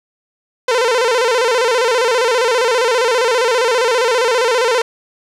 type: tone with vibrato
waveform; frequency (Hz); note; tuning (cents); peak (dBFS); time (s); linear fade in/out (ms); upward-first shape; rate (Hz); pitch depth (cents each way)
sawtooth; 481; B4; -46; -8; 0.68-4.82; 5; square; 15; 100
effects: low-pass 7000 Hz 12 dB/octave + 8-bit